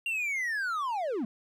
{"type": "linear sweep", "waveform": "triangle", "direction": "down", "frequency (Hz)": [2794, 200], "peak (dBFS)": -27, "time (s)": [0.06, 1.25], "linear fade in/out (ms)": 2, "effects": []}